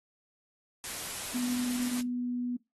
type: noise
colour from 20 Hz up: white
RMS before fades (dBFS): -38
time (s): 0.84-2.01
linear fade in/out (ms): 0
type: tone with pitch glide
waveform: sine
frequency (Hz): 246.9 to 245.2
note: B3 to B3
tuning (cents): 0 to -12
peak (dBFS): -30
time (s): 1.34-2.57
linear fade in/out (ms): 10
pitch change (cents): -12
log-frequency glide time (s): 1.68-2.43
effects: noise-tail reverb RT60 0.2 s tail -19 dB re dry + AAC 32 kbps